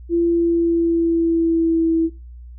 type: tone with pitch glide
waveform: sine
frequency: 340 to 327.3 Hz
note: F4 to E4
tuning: -46 to -12 cents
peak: -14 dBFS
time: 0.09-2.1 s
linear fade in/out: 50 ms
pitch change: -66 cents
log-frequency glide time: 0.24-1.92 s
effects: noise-tail reverb RT60 0.3 s tail -22 dB re dry + added 60 Hz sine -35 dBFS peak until 2.58 s